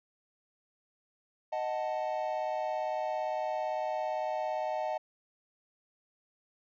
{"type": "chord", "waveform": "triangle", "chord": "D# diminished", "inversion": "none", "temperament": "equal", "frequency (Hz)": [622.3, 740, 880], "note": ["D#5", "F#5", "A5"], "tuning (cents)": [0, 0, 0], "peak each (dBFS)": [-32, -34, -35], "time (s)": [1.52, 4.98], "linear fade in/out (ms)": 10, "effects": ["resampled to 16000 Hz"]}